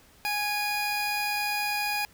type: tone pair together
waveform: 30% pulse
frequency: 830.6 / 2457 Hz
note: G#5 / D#7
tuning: 0 / -22 cents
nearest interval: octave + perfect fifth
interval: 1878 cents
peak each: -27 dBFS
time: 0.25-2.05 s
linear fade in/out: 0 ms
effects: pink hiss -57 dBFS RMS until 2.13 s